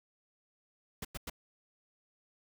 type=noise bursts; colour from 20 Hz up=pink; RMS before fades=-40 dBFS; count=3; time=1.02-1.299 s; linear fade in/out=5 ms; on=29 ms; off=96 ms; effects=none